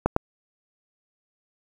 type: clicks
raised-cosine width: 1 ms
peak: -5 dBFS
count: 2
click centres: 0.06 / 0.164 s
effects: 7-bit